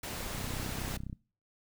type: noise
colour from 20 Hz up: pink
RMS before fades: -39 dBFS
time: 0.03-0.97 s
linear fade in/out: 5 ms
type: click train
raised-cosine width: 5 ms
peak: -28 dBFS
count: 26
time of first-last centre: 0.35-1.129 s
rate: 32.1 Hz
effects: noise-tail reverb RT60 0.4 s tail -22 dB re dry